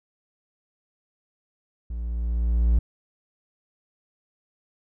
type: tone with level ramp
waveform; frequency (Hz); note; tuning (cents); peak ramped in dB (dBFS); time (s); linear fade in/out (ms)
triangle; 58; A#1; -8; -27 to -13; 1.9-2.79; 5
effects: none